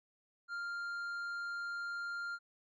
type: tone with tanh clipping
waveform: triangle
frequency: 1396.9 Hz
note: F6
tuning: in tune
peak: -39 dBFS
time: 0.48-2.39 s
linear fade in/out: 50 ms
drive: 10 dB
effects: none